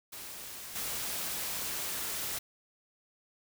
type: noise with level steps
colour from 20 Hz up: white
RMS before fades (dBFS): -44 / -36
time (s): 0.12-2.39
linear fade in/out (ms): 10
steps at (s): 0.75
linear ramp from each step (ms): 10
effects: none